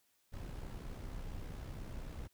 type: noise with amplitude modulation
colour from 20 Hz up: brown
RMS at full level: -42 dBFS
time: 0.32-2.28 s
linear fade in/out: 20 ms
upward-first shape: sine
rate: 64.3 Hz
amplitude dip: 50%
effects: white hiss -75 dBFS RMS until 2.33 s